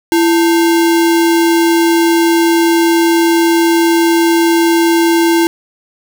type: tone with sample-and-hold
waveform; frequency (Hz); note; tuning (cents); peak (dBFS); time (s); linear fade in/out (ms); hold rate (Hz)
sine; 334.8; E4; +27; -7; 0.12-5.47; 0; 1225
effects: none